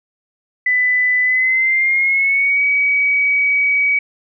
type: tone with pitch glide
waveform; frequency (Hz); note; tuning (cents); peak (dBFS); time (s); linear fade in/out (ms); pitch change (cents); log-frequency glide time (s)
sine; 1997 to 2268; B6 to C#7; +19 to +39; -12; 0.66-3.99; 5; +220; 1.23-2.62
effects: none